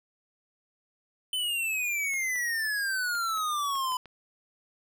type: exponential sweep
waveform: square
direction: down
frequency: 3060 to 1000 Hz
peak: -28 dBFS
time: 1.33-3.97 s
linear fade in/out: 2 ms
type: clicks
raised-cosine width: 0.3 ms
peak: -32 dBFS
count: 7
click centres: 2.137 / 2.358 / 3.152 / 3.374 / 3.755 / 3.92 / 4.057 s
effects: none